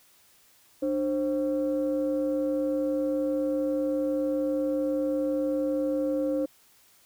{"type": "tone pair together", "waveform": "sine", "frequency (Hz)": [297.5, 530], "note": ["D4", "C5"], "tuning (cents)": [22, 22], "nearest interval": "minor seventh", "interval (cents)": 1000, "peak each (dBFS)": -26, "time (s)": [0.82, 6.46], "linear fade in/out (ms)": 10, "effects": ["tanh soft clip ceiling -19 dBFS", "white hiss -60 dBFS RMS until 7.05 s"]}